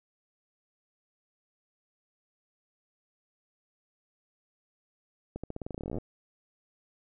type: accelerating click train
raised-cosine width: 2 ms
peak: -23 dBFS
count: 21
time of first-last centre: 5.36-5.984 s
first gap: 76 ms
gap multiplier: 0.89
effects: none